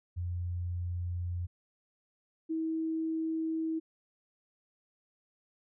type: tone pair in turn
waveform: sine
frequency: 88 / 321.7 Hz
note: F2 / E4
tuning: +14 / -42 cents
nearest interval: octave + minor seventh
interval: 2244 cents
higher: second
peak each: -32 / -30 dBFS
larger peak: second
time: 0.16-1.47 / 2.49-3.8 s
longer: neither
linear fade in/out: 20 ms
effects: none